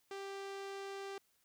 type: tone with low-pass filter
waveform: sawtooth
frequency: 393.3 Hz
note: G4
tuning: 6 cents sharp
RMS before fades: -45 dBFS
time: 0.11-1.18 s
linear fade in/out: 2 ms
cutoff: 6700 Hz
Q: 0.74
effects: white hiss -75 dBFS RMS until 1.44 s